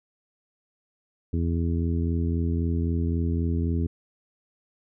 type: harmonic tone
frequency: 83.8 Hz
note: E2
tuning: 29 cents sharp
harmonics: 1 / 2 / 3 / 4 / 5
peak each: -24 / -30 / -30 / -35 / -38 dBFS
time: 1.33-3.87 s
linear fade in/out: 5 ms
effects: none